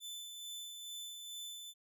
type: tone with tremolo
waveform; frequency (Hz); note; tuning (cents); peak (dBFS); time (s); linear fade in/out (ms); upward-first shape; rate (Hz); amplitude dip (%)
sawtooth; 3516; A7; -2; -40; 0-1.74; 50; sine; 2.3; 35
effects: none